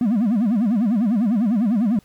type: tone with vibrato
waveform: triangle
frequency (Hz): 220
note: A3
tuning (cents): 0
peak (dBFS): -13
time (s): 0.01-1.99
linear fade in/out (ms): 2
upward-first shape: sine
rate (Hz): 10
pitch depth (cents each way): 230
effects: tanh soft clip ceiling -9 dBFS + pink hiss -57 dBFS RMS until 2.04 s